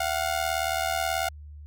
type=ring-modulated tone; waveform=sawtooth; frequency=715 Hz; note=F5; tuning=41 cents sharp; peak=-18 dBFS; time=0-1.29 s; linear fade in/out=5 ms; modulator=39.2 Hz; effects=added 74 Hz sine -40 dBFS peak until 1.66 s + MP3 96 kbps